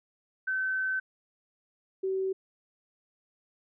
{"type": "tone pair in turn", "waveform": "sine", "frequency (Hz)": [1531, 381.4], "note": ["G6", "G4"], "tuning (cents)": [-41, -47], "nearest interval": "2 octaves", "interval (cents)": 2406, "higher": "first", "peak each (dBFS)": -27, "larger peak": "neither", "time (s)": [[0.47, 1], [2.03, 2.33]], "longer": "first", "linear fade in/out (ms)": 10, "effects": []}